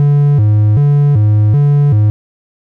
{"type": "tone with vibrato", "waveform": "triangle", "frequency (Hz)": 123.47, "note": "B2", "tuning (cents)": 0, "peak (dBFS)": -4, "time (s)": [0, 2.1], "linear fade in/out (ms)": 0, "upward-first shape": "square", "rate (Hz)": 1.3, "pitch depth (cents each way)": 270, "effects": []}